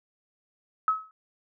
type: tone with exponential decay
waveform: sine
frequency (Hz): 1285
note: E6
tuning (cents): -45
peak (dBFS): -17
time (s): 0.88-1.11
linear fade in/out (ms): 1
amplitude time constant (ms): 49
effects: none